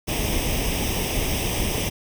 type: noise with comb filter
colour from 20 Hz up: pink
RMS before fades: -24 dBFS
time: 0.07-1.9 s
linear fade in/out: 20 ms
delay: 0.35 ms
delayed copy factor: +0.75
effects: none